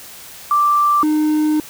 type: tone pair in turn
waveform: sine / triangle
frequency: 1174.7 / 305.8 Hz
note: D6 / D#4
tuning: 0 / -30 cents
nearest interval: octave + major seventh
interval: 2330 cents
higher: first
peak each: -11 dBFS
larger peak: neither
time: 0.51-1.03 / 1.03-1.6 s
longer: second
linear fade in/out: 2 ms
effects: white hiss -37 dBFS RMS until 1.69 s